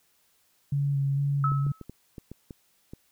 sine tone with vibrato, 140 Hz, C#3, 18 cents sharp, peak -23 dBFS, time 0.72-1.72 s, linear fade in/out 5 ms, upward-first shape square, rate 2.2 Hz, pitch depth 17 cents each way
sine tone with exponential decay, 1296 Hz, E6, 30 cents flat, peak -22 dBFS, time 1.44-1.84 s, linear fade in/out 2 ms, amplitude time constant 85 ms
clicks, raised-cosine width 3 ms, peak -27 dBFS, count 8, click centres 1.519 / 1.666 / 1.813 / 1.896 / 2.182 / 2.316 / 2.508 / 2.935 s
effects white hiss -67 dBFS RMS until 3.11 s

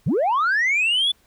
sine linear sweep, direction up, 101.6 to 3500 Hz, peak -15 dBFS, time 0.06-1.12 s, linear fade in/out 10 ms, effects tanh soft clip ceiling -15 dBFS + pink hiss -60 dBFS RMS until 1.26 s

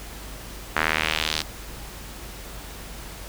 sawtooth tone with band-pass filter sweep, 78.4 Hz, D#2, 14 cents sharp, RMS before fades -25 dBFS, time 0.76-1.42 s, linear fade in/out 5 ms, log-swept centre 1600 to 4500 Hz, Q 1.8, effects added 50 Hz sine -40 dBFS peak until 3.28 s + pink hiss -40 dBFS RMS until 3.28 s

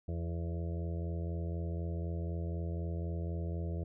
harmonic tone with a mistuned harmonic, 84 Hz, E2, 33 cents sharp, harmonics 1 / 2 / 4 / 5 / 6 / 7 / 8, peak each -35 / -41 / -47 / -49 / -51 / -52 / -53 dBFS, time 0.08-3.84 s, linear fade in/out 5 ms, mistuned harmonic 4, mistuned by -18 cents, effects none

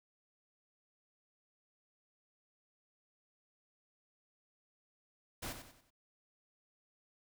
pink noise with echo, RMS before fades -42 dBFS, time 5.42-5.53 s, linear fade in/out 10 ms, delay 94 ms, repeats 4, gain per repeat -8 dB, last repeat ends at 5.906 s, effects none

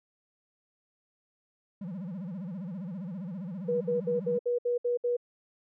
triangle tone with vibrato, 183 Hz, F#3, 19 cents flat, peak -33 dBFS, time 1.81-4.38 s, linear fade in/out 5 ms, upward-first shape sine, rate 15 Hz, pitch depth 210 cents each way
sine tone bursts, 484.3 Hz, B4, 34 cents flat, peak -25 dBFS, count 8, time 3.68-5.168 s, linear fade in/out 10 ms, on 130 ms, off 64 ms
effects none

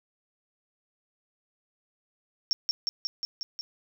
sine tone with echo, 5490 Hz, F8, 31 cents flat, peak -21 dBFS, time 2.51-2.53 s, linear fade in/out 0 ms, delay 180 ms, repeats 6, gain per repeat -2 dB, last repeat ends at 3.61 s, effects none

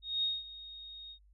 sine tone with ADSR envelope, 3729 Hz, A#7, in tune, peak -28 dBFS, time 0.02-1.19 s, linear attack 210 ms, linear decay 200 ms, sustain -17 dB, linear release 81 ms, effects added 50 Hz sine -60 dBFS peak until 1.33 s

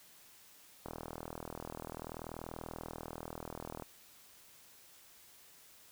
click train, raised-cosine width 1 ms, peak -28 dBFS, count 121, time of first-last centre 0.86-3.823 s, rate 40.5 Hz, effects white hiss -60 dBFS RMS until 5.91 s

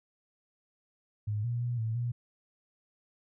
sine tone with pitch steps, 105.3 / 119.5 / 121.1 / 111.9 / 120.4 Hz, G#2 / A#2 / B2 / A2 / B2, +24 / +43 / -34 / +30 / -44 cents, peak -29 dBFS, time 1.27-2.12 s, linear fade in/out 10 ms, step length 170 ms, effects none

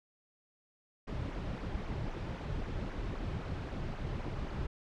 brown noise with flanger, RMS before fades -38 dBFS, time 1.07-4.67 s, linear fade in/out 10 ms, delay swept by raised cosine 0.22 to 4.32 ms, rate 3.8 Hz, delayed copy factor -0.55, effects low-pass 4000 Hz 12 dB/octave

